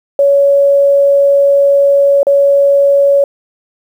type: tone with dropouts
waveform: sine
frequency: 561 Hz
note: C#5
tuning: 21 cents sharp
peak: -5 dBFS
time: 0.19-3.24 s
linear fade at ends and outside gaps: 2 ms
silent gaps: 2.231-2.268 s
effects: 7-bit